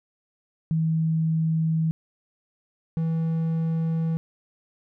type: tone pair in turn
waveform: sine / triangle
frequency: 160.8 / 162.86 Hz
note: E3 / E3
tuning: -43 / -21 cents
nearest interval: unison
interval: 22 cents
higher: second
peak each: -20 dBFS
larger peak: neither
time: 0.71-1.91 / 2.97-4.17 s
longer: neither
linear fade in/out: 0 ms
effects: none